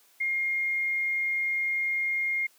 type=tone; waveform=sine; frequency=2130 Hz; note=C7; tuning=30 cents sharp; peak=-25 dBFS; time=0.2-2.47 s; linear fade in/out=10 ms; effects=white hiss -61 dBFS RMS until 2.58 s + high-pass 300 Hz 12 dB/octave